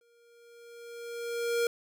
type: tone with exponential growth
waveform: square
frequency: 470.2 Hz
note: A#4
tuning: 15 cents sharp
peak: -25 dBFS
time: 0.01-1.67 s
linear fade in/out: 2 ms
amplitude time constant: 360 ms
effects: none